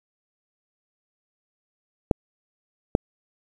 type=clicks; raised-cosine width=2 ms; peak=-3 dBFS; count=2; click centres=2.112 / 2.951 s; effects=7-bit